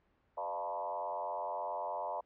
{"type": "tone with frequency modulation", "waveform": "sine", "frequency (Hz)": 784, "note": "G5", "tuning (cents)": 0, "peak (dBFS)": -35, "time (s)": [0.37, 2.21], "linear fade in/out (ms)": 10, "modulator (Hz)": 90.6, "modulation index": 2.6, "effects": ["pink hiss -73 dBFS RMS until 2.25 s", "low-pass 2000 Hz 12 dB/octave"]}